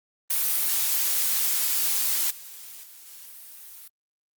blue noise with level steps, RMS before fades -24 / -42 / -47 / -44 dBFS, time 0.3-3.88 s, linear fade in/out 5 ms, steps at 2.3 / 2.83 / 3.06 s, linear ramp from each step 10 ms, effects Opus 32 kbps

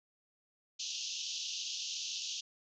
white band-pass noise, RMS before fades -40 dBFS, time 0.79-2.41 s, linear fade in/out 10 ms, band 2700 to 6600 Hz, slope 96 dB/octave, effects none

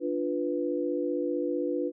sine chord, B diminished, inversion first, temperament equal, 293.7 / 349.2 / 493.9 Hz, D4 / F4 / B4, 0 / 0 / 0 cents, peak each -31 dBFS, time 0-1.92 s, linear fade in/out 50 ms, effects none

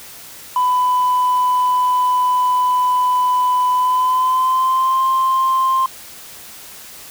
sine tone with pitch glide, 999 to 1050.5 Hz, B5 to C6, +20 to +7 cents, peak -11 dBFS, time 0.56-5.86 s, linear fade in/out 2 ms, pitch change +87 cents, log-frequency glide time 3.71-5.01 s, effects tanh soft clip ceiling -10 dBFS + white hiss -37 dBFS RMS until 7.1 s

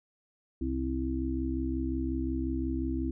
harmonic tone, 65.6 Hz, C2, 5 cents sharp, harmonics 1 / 2 / 4 / 5, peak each -33 / -42 / -33 / -34 dBFS, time 0.61-3.11 s, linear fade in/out 5 ms, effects none

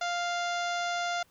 harmonic tone, 698.5 Hz, F5, in tune, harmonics 1 / 2 / 3 / 4 / 5 / 6 / 7 / 8 / 9 / 10, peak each -31 / -34 / -40 / -44 / -41 / -46 / -46 / -50 / -47 / -50 dBFS, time 0.01-1.23 s, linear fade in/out 5 ms, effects pink hiss -65 dBFS RMS until 1.3 s

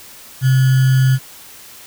sine tone with sample-and-hold, 131 Hz, C3, 2 cents sharp, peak -9 dBFS, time 0.41-1.19 s, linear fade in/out 50 ms, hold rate 1575 Hz, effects white hiss -39 dBFS RMS until 1.86 s

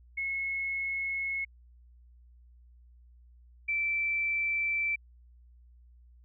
sine tone pair in turn, 2181 / 2332 Hz, C#7 / D7, -29 / -13 cents, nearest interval minor second, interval 116 cents, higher second, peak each -30 / -27 dBFS, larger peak second, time 0.17-1.45 / 3.68-4.96 s, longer neither, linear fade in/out 10 ms, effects added 60 Hz sine -54 dBFS peak until 6.24 s

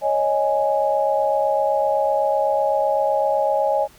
sine chord, C# suspended second, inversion none, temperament equal, 554.4 / 622.3 / 830.6 Hz, C#5 / D#5 / G#5, 0 / 0 / 0 cents, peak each -21 dBFS, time 0.01-3.88 s, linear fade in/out 50 ms, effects pink hiss -50 dBFS RMS until 3.98 s

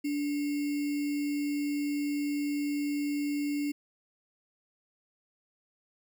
sine tone with sample-and-hold, 290 Hz, D4, 22 cents flat, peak -28 dBFS, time 0.04-3.72 s, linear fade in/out 10 ms, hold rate 2450 Hz, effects none

